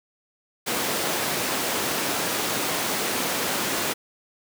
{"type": "high-pass noise", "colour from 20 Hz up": "pink", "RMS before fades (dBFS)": -26, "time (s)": [0.66, 3.94], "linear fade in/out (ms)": 20, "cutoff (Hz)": 250, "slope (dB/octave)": 12, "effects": []}